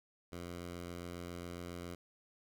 10% pulse tone, 87.3 Hz, F2, in tune, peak -35 dBFS, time 0.32-1.95 s, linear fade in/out 5 ms, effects none

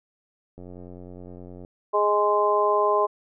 click train, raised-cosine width 2 ms, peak -29 dBFS, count 97, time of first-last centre 0.58-1.649 s, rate 89.8 Hz
harmonic tone, 207.7 Hz, G#3, in tune, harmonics 2 / 3 / 4 / 5, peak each -23 / -24 / -28 / -22 dBFS, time 1.93-3.07 s, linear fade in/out 20 ms
effects none

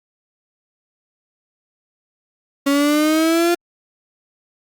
35% pulse exponential sweep, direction up, 277.1 to 349.2 Hz, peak -12 dBFS, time 2.66-3.55 s, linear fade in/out 10 ms, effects Opus 48 kbps

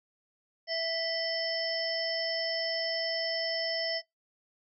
harmonic tone with a mistuned harmonic, 659.3 Hz, E5, in tune, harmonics 1 / 3 / 5 / 7 / 8, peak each -33 / -37 / -43 / -42 / -33 dBFS, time 0.67-4.02 s, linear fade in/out 50 ms, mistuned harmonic 5, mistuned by -120 cents, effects noise-tail reverb RT60 0.2 s tail -24 dB re dry

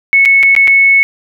sine tone with dropouts, 2203 Hz, C#7, 11 cents flat, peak -4 dBFS, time 0.13-1.03 s, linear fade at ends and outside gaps 0 ms, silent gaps 0.252-0.257 / 0.429-0.433 / 0.551-0.564 / 0.674-0.679 s, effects none

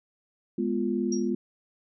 sine chord, F diminished, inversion first, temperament equal, 207.7 / 246.9 / 349.2 Hz, Ab3 / Cb4 / F4, 0 / 0 / 0 cents, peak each -29 dBFS, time 0.58-1.35 s, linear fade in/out 5 ms
sine tone with exponential decay, 5650 Hz, F8, 19 cents sharp, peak -30 dBFS, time 1.12-1.3 s, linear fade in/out 5 ms, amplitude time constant 37 ms
effects none

